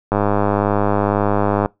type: click train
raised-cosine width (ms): 1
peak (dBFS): -3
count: 158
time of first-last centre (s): 0.12-1.659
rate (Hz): 102
effects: noise-tail reverb RT60 0.2 s tail -24 dB re dry